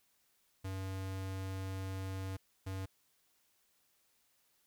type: tone bursts at uneven times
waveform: square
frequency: 95.4 Hz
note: G2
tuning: 47 cents flat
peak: -39 dBFS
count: 2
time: 0.64-2.37 / 2.66-2.86 s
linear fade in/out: 10 ms
effects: white hiss -74 dBFS RMS until 4.66 s